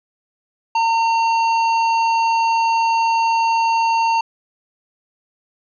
triangle tone with hard clipping, 912 Hz, A#5, 38 cents flat, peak -16 dBFS, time 0.75-4.21 s, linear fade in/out 5 ms, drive 14 dB, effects resampled to 16000 Hz

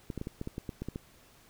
clicks, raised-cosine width 3 ms, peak -23 dBFS, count 11, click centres 0.102 / 0.177 / 0.214 / 0.271 / 0.414 / 0.474 / 0.581 / 0.692 / 0.82 / 0.886 / 0.959 s, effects pink hiss -60 dBFS RMS until 1.49 s

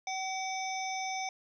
harmonic tone with a mistuned harmonic, 760 Hz, F#5, 46 cents sharp, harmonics 1 / 3 / 5 / 7 / 8, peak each -35 / -39 / -46 / -45 / -43 dBFS, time 0.07-1.29 s, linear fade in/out 2 ms, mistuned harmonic 5, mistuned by -90 cents, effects 12-bit

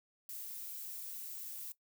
violet noise, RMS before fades -45 dBFS, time 0.29-1.72 s, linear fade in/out 2 ms, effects noise-tail reverb RT60 0.1 s tail -17 dB re dry

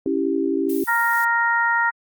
sine chord, C# diminished, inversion none, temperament equal, 277.2 / 329.6 / 392 Hz, C#4 / E4 / G4, 0 / 0 / 0 cents, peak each -23 dBFS, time 0.06-0.84 s, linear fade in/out 2 ms
violet noise, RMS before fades -34 dBFS, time 0.69-1.25 s, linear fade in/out 5 ms
harmonic tone, 466.2 Hz, A#4, in tune, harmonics 2 / 3 / 4, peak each -21 / -21 / -21 dBFS, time 0.87-1.91 s, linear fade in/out 20 ms
effects Opus 48 kbps

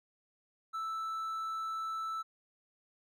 triangle tone, 1318.5 Hz, E6, in tune, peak -33 dBFS, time 0.73-2.23 s, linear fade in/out 20 ms, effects none

